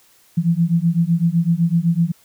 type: beating tone pair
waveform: sine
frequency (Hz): 164.81 / 172.71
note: E3 / F3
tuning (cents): 0 / -19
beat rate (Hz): 7.9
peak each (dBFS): -17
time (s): 0.37-2.12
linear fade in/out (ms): 10
effects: white hiss -54 dBFS RMS until 2.24 s